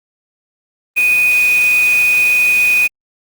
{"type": "tone in noise", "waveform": "sine", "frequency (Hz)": 2483, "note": "D#7", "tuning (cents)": -4, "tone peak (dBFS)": -9, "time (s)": [0.96, 2.88], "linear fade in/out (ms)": 20, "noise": "white", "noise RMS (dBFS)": -26, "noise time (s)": [0.96, 2.88], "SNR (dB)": 14, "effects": ["Opus 32 kbps"]}